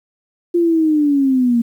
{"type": "linear sweep", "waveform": "sine", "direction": "down", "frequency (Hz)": [349.2, 230.3], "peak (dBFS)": -11, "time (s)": [0.54, 1.62], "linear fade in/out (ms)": 10, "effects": ["8-bit"]}